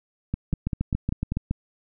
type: two click trains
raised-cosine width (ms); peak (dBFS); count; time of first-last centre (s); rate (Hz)
5; -13 / -12; 6 / 8; 0.34-1.32 / 0.53-1.51; 5.1 / 7.14
effects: none